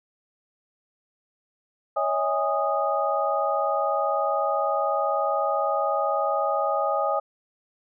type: tone cluster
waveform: sine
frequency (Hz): 559 / 639 / 819 / 1241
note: C#5 / D#5 / G#5 / D#6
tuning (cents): +14 / +46 / -24 / -5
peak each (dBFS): -27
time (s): 1.96-7.2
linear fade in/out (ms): 10
effects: none